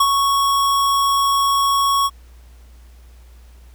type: tone with ADSR envelope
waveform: square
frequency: 1108.7 Hz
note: C#6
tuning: in tune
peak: -11 dBFS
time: 0-2.1 s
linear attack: 6 ms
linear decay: 52 ms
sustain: -4 dB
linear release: 43 ms
effects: added 60 Hz sine -41 dBFS peak until 3.74 s + pink hiss -55 dBFS RMS until 3.74 s